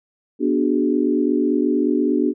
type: chord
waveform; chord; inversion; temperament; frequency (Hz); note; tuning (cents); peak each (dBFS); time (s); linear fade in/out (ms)
sine; G# half-diminished seventh; first; equal with one note detuned; 245.1 / 293.7 / 370 / 415.3; B3 / D4 / F#4 / G#4; -13 / 0 / 0 / 0; -21 / -19 / -22 / -25; 0.39-2.34; 50
effects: none